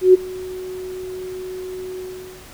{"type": "tone with ADSR envelope", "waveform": "sine", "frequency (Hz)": 370, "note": "F#4", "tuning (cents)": 0, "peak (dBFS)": -4, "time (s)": [0.01, 2.47], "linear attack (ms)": 130, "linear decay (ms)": 17, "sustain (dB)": -23, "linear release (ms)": 480, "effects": ["pink hiss -42 dBFS RMS until 2.53 s"]}